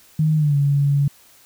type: tone with pitch glide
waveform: sine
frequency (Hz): 155.56 to 141.83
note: D#3 to C#3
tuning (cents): 0 to +40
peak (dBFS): -14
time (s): 0.19-1.08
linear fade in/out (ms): 5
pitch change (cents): -160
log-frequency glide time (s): 0.36-0.56
effects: white hiss -51 dBFS RMS until 1.45 s